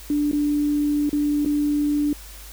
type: tone with dropouts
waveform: sine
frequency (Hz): 293.7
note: D4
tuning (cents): 0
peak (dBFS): -18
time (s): 0.1-2.13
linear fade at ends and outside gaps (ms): 2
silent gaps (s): 0.314-0.33 / 1.094-1.129 / 1.449-1.459
effects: added 51 Hz sine -40 dBFS peak until 2.52 s + white hiss -43 dBFS RMS until 2.52 s

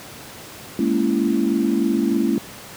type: chord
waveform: sine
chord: A# half-diminished seventh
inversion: third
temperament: just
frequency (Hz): 209.8 / 233.1 / 279.7 / 335.6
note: G#3 / A#3 / C#4 / E4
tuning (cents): +18 / 0 / +16 / +31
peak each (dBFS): -22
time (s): 0.79-2.38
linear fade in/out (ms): 2
effects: pink hiss -38 dBFS RMS until 2.76 s + high-pass 100 Hz 12 dB/octave

